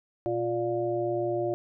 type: harmonic tone with a mistuned harmonic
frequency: 117.5 Hz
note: A#2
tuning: 14 cents sharp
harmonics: 1 / 3 / 5 / 6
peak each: -37 / -28 / -31 / -35 dBFS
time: 0.26-1.54 s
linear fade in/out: 0 ms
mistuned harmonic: 1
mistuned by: +34 cents
effects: none